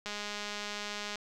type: click train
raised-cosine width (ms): 0.2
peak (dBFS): -21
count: 228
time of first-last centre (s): 0.06-1.157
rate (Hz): 207
effects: none